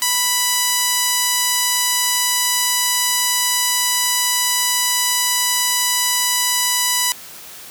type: tone with band-pass filter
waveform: sawtooth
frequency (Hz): 987.8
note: B5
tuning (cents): 0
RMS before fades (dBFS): -18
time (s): 0.02-7.12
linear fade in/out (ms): 0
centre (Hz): 9200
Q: 0.74
effects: white hiss -37 dBFS RMS until 7.7 s + high-pass 60 Hz 12 dB/octave